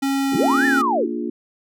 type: tone with pitch glide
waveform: square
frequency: 273.6 to 271.7 Hz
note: C#4 to C#4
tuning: -23 to -35 cents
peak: -19 dBFS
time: 0.02-0.82 s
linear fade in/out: 10 ms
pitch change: -12 cents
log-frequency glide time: 0.24-0.37 s
type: chord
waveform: sine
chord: Bb dominant seventh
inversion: none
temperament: equal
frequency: 233.1 / 293.7 / 349.2 / 415.3 Hz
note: Bb3 / D4 / F4 / Ab4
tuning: 0 / 0 / 0 / 0 cents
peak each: -27 / -28 / -27 / -33 dBFS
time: 0.32-1.3 s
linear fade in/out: 5 ms
type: linear two-way sweep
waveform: sine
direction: up then down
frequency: 86.3 to 1823 to 275 Hz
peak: -17 dBFS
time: 0.34-1.07 s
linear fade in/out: 20 ms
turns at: 0.66 s
effects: none